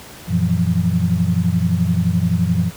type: tone cluster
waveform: sine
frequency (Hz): 93.3 / 117.8 / 167.2 / 178.8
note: F#2 / A#2 / E3 / F3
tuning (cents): +15 / +19 / +25 / +41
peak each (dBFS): -20 / -23 / -18 / -19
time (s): 0.27-2.71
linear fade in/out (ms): 50
effects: pink hiss -38 dBFS RMS until 2.76 s + high-pass 60 Hz 12 dB/octave